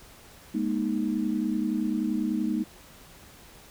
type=chord; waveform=sine; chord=Ab suspended second; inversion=none; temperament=equal with one note detuned; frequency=207.7 / 238.1 / 311.1 Hz; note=Ab3 / Bb3 / Eb4; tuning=0 / +37 / 0 cents; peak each=-29 dBFS; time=0.54-2.64 s; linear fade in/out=10 ms; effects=pink hiss -51 dBFS RMS until 3.7 s